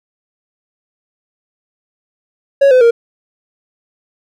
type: tone with pitch steps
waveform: triangle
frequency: 555 / 508.9 / 466.7 Hz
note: C#5 / C5 / A#4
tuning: +2 / -48 / +2 cents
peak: -3 dBFS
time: 2.61-2.91 s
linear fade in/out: 10 ms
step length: 100 ms
effects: none